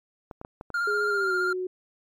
clicks, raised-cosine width 1 ms, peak -24 dBFS, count 5, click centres 0.312 / 0.414 / 0.449 / 0.611 / 0.703 s
triangle tone with vibrato, 1400 Hz, F6, 4 cents sharp, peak -22 dBFS, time 0.74-1.53 s, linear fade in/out 5 ms, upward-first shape square, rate 15 Hz, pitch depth 20 cents each way
sine tone with pitch glide, 415.3 to 367.9 Hz, G#4 to F#4, 0 to -10 cents, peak -27 dBFS, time 0.87-1.67 s, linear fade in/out 5 ms, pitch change -210 cents, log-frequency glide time 1.09-1.35 s
effects MP3 96 kbps

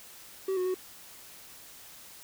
triangle tone with pitch steps, 382.7 / 366 / 370.4 Hz, G4 / F#4 / F#4, -42 / -19 / +2 cents, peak -25 dBFS, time 0.48-0.744 s, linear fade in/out 5 ms, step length 88 ms, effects white hiss -50 dBFS RMS until 2.23 s

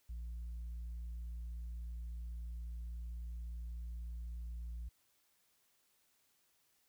sine tone, 58.2 Hz, A#1, 2 cents flat, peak -39 dBFS, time 0.09-4.89 s, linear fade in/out 10 ms, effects tanh soft clip ceiling -40 dBFS + white hiss -75 dBFS RMS until 6.88 s

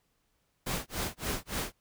pink noise with tremolo, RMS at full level -32 dBFS, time 0.66-1.74 s, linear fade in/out 10 ms, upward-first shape sine, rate 3.5 Hz, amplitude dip 100%, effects pink hiss -75 dBFS RMS until 1.8 s

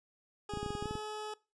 20% pulse tone with pitch glide, 414.7 to 426.1 Hz, G#4 to G#4, -3 to +44 cents, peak -34 dBFS, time 0.49-1.34 s, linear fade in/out 5 ms, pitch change +47 cents, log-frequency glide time 0.83-0.88 s
clicks, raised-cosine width 3 ms, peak -26 dBFS, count 10, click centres 0.537 / 0.573 / 0.63 / 0.662 / 0.705 / 0.752 / 0.825 / 0.857 / 0.91 / 0.954 s
effects noise-tail reverb RT60 0.3 s tail -22 dB re dry + resampled to 22050 Hz

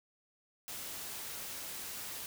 white noise, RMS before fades -43 dBFS, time 0.68-2.26 s, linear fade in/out 0 ms, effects none

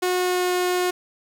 sawtooth tone with pitch glide, 363.2 to 360.7 Hz, F#4 to F#4, -32 to -44 cents, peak -16 dBFS, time 0.02-0.91 s, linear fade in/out 10 ms, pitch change -12 cents, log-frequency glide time 0.17-0.52 s, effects 7-bit

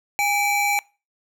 square tone pair together, 817.1 / 2313 Hz, G#5 / D7, -28 / -27 cents, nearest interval octave + tritone, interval 1801 cents, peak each -22 dBFS, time 0.19-0.79 s, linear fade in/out 0 ms, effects noise-tail reverb RT60 0.3 s tail -23 dB re dry

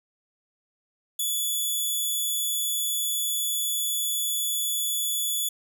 5% pulse tone, 3432 Hz, A7, 44 cents flat, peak -17 dBFS, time 1.19-5.49 s, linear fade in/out 5 ms, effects none

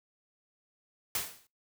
white noise with exponential decay, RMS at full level -29 dBFS, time 1.15-1.47 s, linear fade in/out 2 ms, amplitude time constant 69 ms, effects noise-tail reverb RT60 0.2 s tail -21 dB re dry

